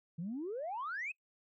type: exponential sweep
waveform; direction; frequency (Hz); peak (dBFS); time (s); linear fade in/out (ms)
sine; up; 155.56 to 2637; -36; 0.18-1.12; 10
effects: noise-tail reverb RT60 0.1 s tail -26 dB re dry + tanh soft clip ceiling -33 dBFS